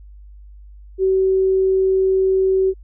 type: tone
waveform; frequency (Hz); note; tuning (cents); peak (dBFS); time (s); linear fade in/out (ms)
sine; 380.2; F#4; +47; -13; 0.98-2.74; 50
effects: added 50 Hz sine -38 dBFS peak until 2.83 s